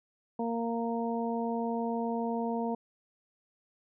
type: harmonic tone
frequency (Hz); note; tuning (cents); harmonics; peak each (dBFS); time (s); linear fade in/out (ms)
231.7; A#3; -10; 1 / 2 / 3 / 4; -32 / -35 / -37 / -38; 0.39-2.75; 5
effects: none